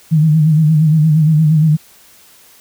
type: tone with vibrato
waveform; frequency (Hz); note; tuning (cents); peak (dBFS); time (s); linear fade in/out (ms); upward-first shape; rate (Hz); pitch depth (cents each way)
sine; 155.56; D#3; 0; -7; 0.11-1.77; 20; sine; 8.6; 67
effects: white hiss -45 dBFS RMS until 2.6 s